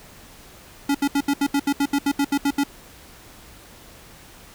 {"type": "tone bursts", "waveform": "square", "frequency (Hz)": 282.1, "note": "C#4", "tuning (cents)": 30, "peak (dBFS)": -18, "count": 14, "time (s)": [0.89, 2.637], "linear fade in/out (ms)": 5, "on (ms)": 57, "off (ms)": 73, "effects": ["pink hiss -46 dBFS RMS until 4.54 s"]}